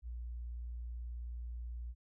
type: tone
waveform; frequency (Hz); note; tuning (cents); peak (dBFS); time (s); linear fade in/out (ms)
sine; 59.3; A#1; +30; -40; 0.02-1.95; 50
effects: none